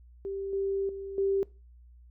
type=tone with level steps; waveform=sine; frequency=392 Hz; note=G4; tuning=in tune; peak=-32 / -27 / -36 / -24 dBFS; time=0.25-1.43 s; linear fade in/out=0 ms; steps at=0.53 / 0.89 / 1.18 s; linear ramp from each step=2 ms; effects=noise-tail reverb RT60 0.3 s tail -22 dB re dry + added 60 Hz sine -51 dBFS peak until 2.1 s